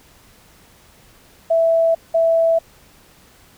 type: tone pair in turn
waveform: sine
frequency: 659.3 / 659.3 Hz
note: E5 / E5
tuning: 0 / 0 cents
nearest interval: unison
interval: 0 cents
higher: neither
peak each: -12 dBFS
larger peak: neither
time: 1.5-1.95 / 2.14-2.59 s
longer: neither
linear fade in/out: 10 ms
effects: pink hiss -50 dBFS RMS until 3.57 s